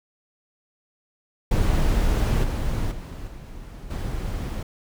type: noise with level steps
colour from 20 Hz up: brown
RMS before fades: -20 / -25 / -34 / -38 / -28 dBFS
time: 1.51-4.63 s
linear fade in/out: 5 ms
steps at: 2.43 / 2.91 / 3.27 / 3.9 s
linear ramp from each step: 10 ms
effects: none